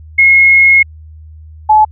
sine tone pair in turn, 2163 / 858.4 Hz, C#7 / A5, -43 / -43 cents, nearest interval octave + major third, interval 1600 cents, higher first, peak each -3 dBFS, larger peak neither, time 0.18-0.83 / 1.69-1.85 s, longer first, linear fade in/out 10 ms, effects added 78 Hz sine -31 dBFS peak until 1.91 s

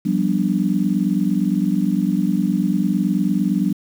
sine chord, G dominant seventh, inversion third, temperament just, 176.4 / 196 / 245 / 294 Hz, F3 / G3 / B3 / D4, +18 / 0 / -14 / +2 cents, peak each -22 / -19 / -23 / -23 dBFS, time 0.05-3.73 s, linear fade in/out 10 ms, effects 7-bit

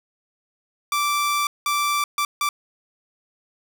sawtooth tone bursts at uneven times, 1169 Hz, D6, 8 cents flat, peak -16 dBFS, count 4, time 0.92-1.47 / 1.66-2.04 / 2.18-2.25 / 2.41-2.49 s, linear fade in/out 2 ms, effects none

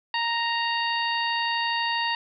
harmonic tone with a mistuned harmonic, 932.3 Hz, A#5, in tune, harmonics 1 / 2 / 3 / 4 / 5, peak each -27 / -29 / -30 / -34 / -34 dBFS, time 0.14-2.15 s, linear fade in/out 2 ms, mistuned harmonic 5, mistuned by -36 cents, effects none

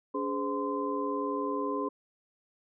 sine tone cluster, 284.3 / 415.7 / 514 / 1033 Hz, C#4 / G#4 / C5 / C6, +44 / +2 / -31 / -22 cents, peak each -34 / -34 / -37 / -34 dBFS, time 0.14-1.89 s, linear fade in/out 10 ms, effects none

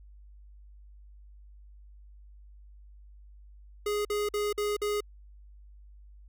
square tone bursts, 415.3 Hz, G#4, in tune, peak -28 dBFS, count 5, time 3.86-5.006 s, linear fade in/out 5 ms, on 190 ms, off 49 ms, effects added 50 Hz sine -49 dBFS peak until 6.28 s

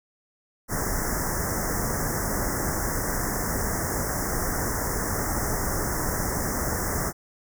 pink band-stop noise, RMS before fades -27 dBFS, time 0.68-7.13 s, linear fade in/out 50 ms, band 2000 to 5300 Hz, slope 96 dB/octave, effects none

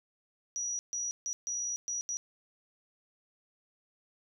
sine tone bursts at uneven times, 5820 Hz, F#8, 29 cents flat, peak -32 dBFS, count 6, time 0.56-0.79 / 0.93-1.11 / 1.26-1.33 / 1.47-1.76 / 1.88-2.01 / 2.09-2.17 s, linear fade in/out 0 ms, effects none

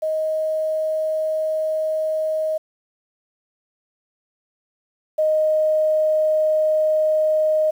sine tone pair in turn, 627 / 620.9 Hz, D#5 / D#5, +13 / -4 cents, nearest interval unison, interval 17 cents, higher first, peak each -19 / -15 dBFS, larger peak second, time 0.02-2.58 / 5.18-7.71 s, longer first, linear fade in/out 10 ms, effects 8-bit

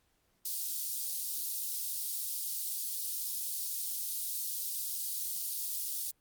white high-pass noise, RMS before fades -36 dBFS, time 0.45-6.11 s, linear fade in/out 5 ms, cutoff 4300 Hz, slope 24 dB/octave, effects pink hiss -74 dBFS RMS until 6.2 s + Opus 48 kbps

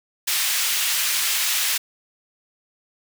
pink high-pass noise, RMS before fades -22 dBFS, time 0.27-1.78 s, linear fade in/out 10 ms, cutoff 2300 Hz, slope 12 dB/octave, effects none

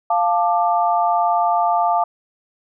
sine chord, D minor, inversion first, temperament equal with one note detuned, 698.5 / 880 / 1184.2 Hz, F5 / A5 / D6, 0 / 0 / +14 cents, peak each -17 / -19 / -22 dBFS, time 0.1-2.04 s, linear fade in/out 5 ms, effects none

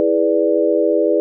sine chord, E dominant seventh, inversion none, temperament equal with one note detuned, 327.4 / 415.3 / 493.9 / 587.3 Hz, E4 / G#4 / B4 / D5, -12 / 0 / 0 / 0 cents, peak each -18 dBFS, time 0-1.2 s, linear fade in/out 0 ms, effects none

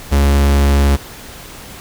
45% pulse tone, 70.3 Hz, C#2, 25 cents sharp, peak -9 dBFS, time 0.11-0.97 s, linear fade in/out 20 ms, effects pink hiss -34 dBFS RMS until 1.8 s

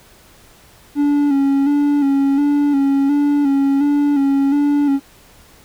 triangle tone with vibrato, 282.4 Hz, C#4, 32 cents sharp, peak -10 dBFS, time 0.95-5 s, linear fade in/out 50 ms, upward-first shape square, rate 1.4 Hz, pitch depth 40 cents each way, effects pink hiss -47 dBFS RMS until 5.64 s

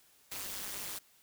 white noise with amplitude modulation, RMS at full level -37 dBFS, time 0.31-0.99 s, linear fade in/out 10 ms, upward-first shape sine, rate 201 Hz, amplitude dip 95%, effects white hiss -65 dBFS RMS until 1.22 s

